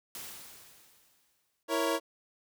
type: noise with exponential decay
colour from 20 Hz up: white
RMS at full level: -41 dBFS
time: 0.15-1.63 s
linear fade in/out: 1 ms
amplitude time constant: 320 ms
type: chord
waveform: 25% pulse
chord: A# diminished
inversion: second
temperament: equal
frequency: 329.6 / 466.2 / 554.4 Hz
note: E4 / A#4 / C#5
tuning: 0 / 0 / 0 cents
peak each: -28 / -29 / -28 dBFS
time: 1.68-2 s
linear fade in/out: 50 ms
effects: none